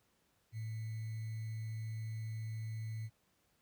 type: tone with sample-and-hold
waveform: sine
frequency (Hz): 110.7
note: A2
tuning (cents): +11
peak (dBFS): -38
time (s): 0.52-3.1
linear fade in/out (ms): 50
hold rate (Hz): 2100
effects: pink hiss -75 dBFS RMS until 3.61 s + high-pass 60 Hz 12 dB/octave